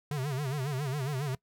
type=tone with vibrato; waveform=square; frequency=138.9 Hz; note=C#3; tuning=4 cents sharp; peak=-31 dBFS; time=0.11-1.35 s; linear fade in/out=2 ms; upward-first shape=sine; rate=7.3 Hz; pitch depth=150 cents each way; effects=noise-tail reverb RT60 0.1 s tail -21 dB re dry